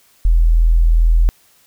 sine tone, 41.2 Hz, E1, in tune, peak -8 dBFS, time 0.25-1.29 s, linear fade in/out 0 ms, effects white hiss -53 dBFS RMS until 1.66 s

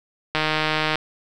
click train, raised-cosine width 0.3 ms, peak -5 dBFS, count 95, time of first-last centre 0.35-0.956 s, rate 155 Hz, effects none

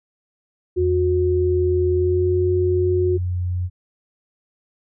sine tone with pitch glide, 84.9 to 89.74 Hz, F2 to F2, -48 to +48 cents, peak -20 dBFS, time 0.76-3.7 s, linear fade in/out 50 ms, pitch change +96 cents, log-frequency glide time 1.97-2.31 s
sine tone, 363.3 Hz, F#4, 32 cents flat, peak -17 dBFS, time 0.76-3.18 s, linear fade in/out 20 ms
effects none

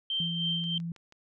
sine tone with tremolo, 3136 Hz, G7, in tune, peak -27 dBFS, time 0.1-0.78 s, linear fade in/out 2 ms, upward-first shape sine, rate 3.2 Hz, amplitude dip 50%
sine tone, 168.4 Hz, E3, 37 cents sharp, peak -32 dBFS, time 0.2-0.92 s, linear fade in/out 2 ms
click train, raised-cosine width 0.2 ms, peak -36 dBFS, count 4, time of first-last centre 0.64-1.124 s, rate 6.2 Hz
effects none

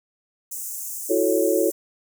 pink high-pass noise, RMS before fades -32 dBFS, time 0.51-1.72 s, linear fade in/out 10 ms, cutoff 6500 Hz, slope 48 dB/octave
sine chord, F# minor seventh, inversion third, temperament equal with one note detuned, 329.6 / 367.9 / 440 / 554.4 Hz, E4 / F#4 / A4 / C#5, 0 / -10 / 0 / 0 cents, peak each -23 dBFS, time 1.09-1.71 s, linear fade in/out 20 ms
effects none

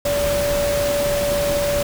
sine tone in noise, 576 Hz, D5, 34 cents flat, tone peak -18 dBFS, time 0.05-1.83 s, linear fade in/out 5 ms, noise pink, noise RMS -25 dBFS, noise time 0.05-1.83 s, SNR +4 dB, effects none

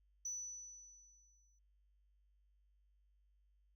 sine tone with exponential decay, 5960 Hz, F#8, 12 cents sharp, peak -38 dBFS, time 0.25-1.59 s, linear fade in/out 5 ms, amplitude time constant 290 ms, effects tanh soft clip ceiling -36 dBFS + added 50 Hz sine -70 dBFS peak until 3.75 s

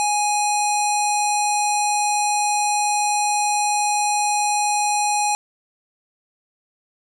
square tone with low-pass filter, 830.6 Hz, G#5, in tune, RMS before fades -20 dBFS, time 0-5.35 s, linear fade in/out 0 ms, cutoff 8200 Hz, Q 6, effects none

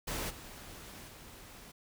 pink noise with level steps, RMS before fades -37 / -49 / -52 dBFS, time 0.07-1.72 s, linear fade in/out 10 ms, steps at 0.29 / 1.07 s, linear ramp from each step 20 ms, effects none

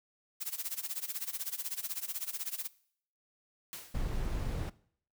blue noise with tremolo, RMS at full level -35 dBFS, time 0.4-2.68 s, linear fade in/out 20 ms, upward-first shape sine, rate 16 Hz, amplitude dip 90%
white noise with exponential decay, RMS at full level -41 dBFS, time 3.73-4.14 s, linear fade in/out 0 ms, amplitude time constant 88 ms
brown noise, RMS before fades -34 dBFS, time 3.94-4.7 s, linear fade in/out 10 ms
effects noise-tail reverb RT60 0.6 s tail -20 dB re dry

